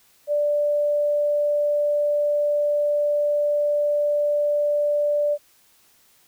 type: tone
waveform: sine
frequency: 587.3 Hz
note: D5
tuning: in tune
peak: -18 dBFS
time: 0.27-5.38 s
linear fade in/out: 50 ms
effects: white hiss -58 dBFS RMS until 6.27 s